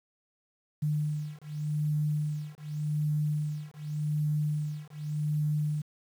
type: beating tone pair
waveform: sine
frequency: 150 / 150.86 Hz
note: D3 / D3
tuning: +37 / +47 cents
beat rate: 0.86 Hz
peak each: -31 dBFS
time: 0.82-5.82 s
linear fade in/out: 10 ms
effects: 9-bit